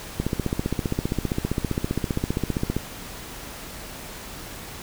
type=click train; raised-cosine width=3 ms; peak=-10 dBFS; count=40; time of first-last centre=0.2-2.766 s; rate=15.2 Hz; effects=pink hiss -38 dBFS RMS until 4.82 s